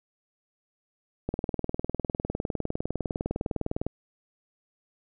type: click train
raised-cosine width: 2 ms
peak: -15 dBFS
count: 52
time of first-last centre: 1.29-3.866 s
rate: 19.8 Hz
effects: none